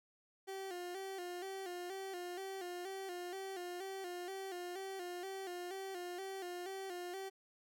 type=tone with vibrato; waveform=30% pulse; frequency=370 Hz; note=F#4; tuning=in tune; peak=-40 dBFS; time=0.47-7.3 s; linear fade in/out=20 ms; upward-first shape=square; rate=2.1 Hz; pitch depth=73 cents each way; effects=none